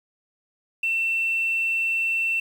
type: tone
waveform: sine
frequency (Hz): 2690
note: E7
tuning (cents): +34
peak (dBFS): -20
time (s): 0.83-2.4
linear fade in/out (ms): 5
effects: tanh soft clip ceiling -16 dBFS + 8-bit